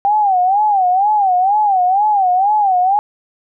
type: tone with vibrato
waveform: sine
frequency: 784 Hz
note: G5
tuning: in tune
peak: -10 dBFS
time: 0.05-2.99 s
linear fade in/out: 0 ms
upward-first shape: sine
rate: 2.1 Hz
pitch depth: 150 cents each way
effects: none